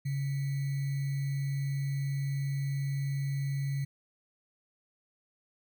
sine tone with sample-and-hold, 138.59 Hz, C#3, in tune, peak -29 dBFS, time 0.05-3.85 s, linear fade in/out 10 ms, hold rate 2100 Hz, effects none

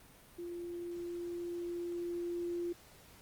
sine tone with level ramp, 346.8 Hz, F4, 12 cents flat, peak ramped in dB -40 to -34 dBFS, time 0.38-2.73 s, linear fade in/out 10 ms, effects pink hiss -59 dBFS RMS until 3.21 s + Opus 32 kbps

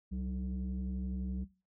sine tone pair together, 66.7 / 188.41 Hz, C2 / F#3, +34 / +32 cents, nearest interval octave + tritone, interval 1798 cents, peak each -35 / -35 dBFS, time 0.11-1.45 s, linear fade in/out 20 ms, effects noise-tail reverb RT60 0.3 s tail -18 dB re dry + tanh soft clip ceiling -31 dBFS

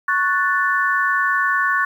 sine chord, F# minor, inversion second, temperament equal, 1108.7 / 1480 / 1760 Hz, C#6 / F#6 / A6, 0 / 0 / 0 cents, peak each -20 dBFS, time 0.08-1.85 s, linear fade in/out 5 ms, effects 8-bit

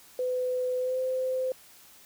sine tone with pitch glide, 504 to 515.8 Hz, B4 to C5, +35 to -25 cents, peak -26 dBFS, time 0.19-1.52 s, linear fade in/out 2 ms, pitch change +40 cents, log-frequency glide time 0.79-0.99 s, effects white hiss -54 dBFS RMS until 2.05 s

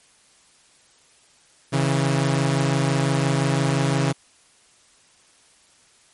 sawtooth tone pair together, 136.65 / 162.5 Hz, C#3 / E3, -24 / -24 cents, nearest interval minor third, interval 300 cents, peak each -16 / -19 dBFS, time 1.72-4.13 s, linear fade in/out 20 ms, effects white hiss -56 dBFS RMS until 6.13 s + MP3 48 kbps

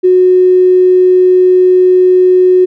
triangle tone with tanh clipping, 366.7 Hz, F#4, 15 cents flat, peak -3 dBFS, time 0.03-2.66 s, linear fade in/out 20 ms, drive 3 dB, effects none

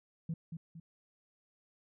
sine tone with echo, 164 Hz, E3, 9 cents flat, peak -32 dBFS, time 0.29-0.34 s, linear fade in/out 5 ms, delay 230 ms, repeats 2, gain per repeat -7 dB, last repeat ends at 0.8 s, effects tanh soft clip ceiling -30 dBFS

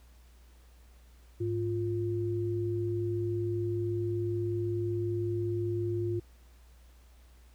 sine tone pair together, 105.3 / 349.2 Hz, G#2 / F4, +24 / 0 cents, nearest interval octave + major sixth, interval 2076 cents, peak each -32 / -31 dBFS, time 1.4-6.2 s, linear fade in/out 10 ms, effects added 60 Hz sine -54 dBFS peak until 7.54 s + pink hiss -65 dBFS RMS until 7.54 s

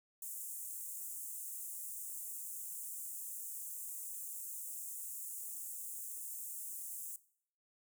pink high-pass noise, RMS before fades -45 dBFS, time 0.22-7.16 s, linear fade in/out 2 ms, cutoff 7300 Hz, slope 48 dB/octave, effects noise-tail reverb RT60 0.6 s tail -19 dB re dry

